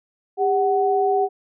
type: tone pair together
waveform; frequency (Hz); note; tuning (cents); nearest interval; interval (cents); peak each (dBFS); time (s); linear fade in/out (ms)
sine; 400 / 747.3; G4 / F#5; +35 / +17; major seventh; 1082; -19; 0.37-1.29; 50
effects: none